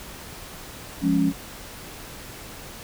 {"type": "chord", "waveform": "sine", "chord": "Db major", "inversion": "first", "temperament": "equal", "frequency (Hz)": [174.61, 207.7, 277.2], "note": ["F3", "Ab3", "Db4"], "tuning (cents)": [0, 0, 0], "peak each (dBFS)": [-23, -25, -20], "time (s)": [1.01, 1.33], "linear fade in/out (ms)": 50, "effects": ["pink hiss -40 dBFS RMS until 2.83 s"]}